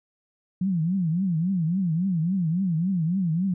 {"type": "tone with vibrato", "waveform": "sine", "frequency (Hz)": 175.3, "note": "F3", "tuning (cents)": 7, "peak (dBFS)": -21, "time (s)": [0.61, 3.54], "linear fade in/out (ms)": 5, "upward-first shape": "triangle", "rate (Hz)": 3.6, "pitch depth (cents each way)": 230, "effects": []}